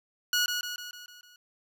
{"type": "tone with echo", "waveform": "15% pulse", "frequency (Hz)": 1456, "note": "F#6", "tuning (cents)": -28, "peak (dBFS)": -17, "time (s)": [0.33, 0.46], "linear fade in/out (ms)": 2, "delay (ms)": 150, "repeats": 6, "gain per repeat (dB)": -5, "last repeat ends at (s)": 1.36, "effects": []}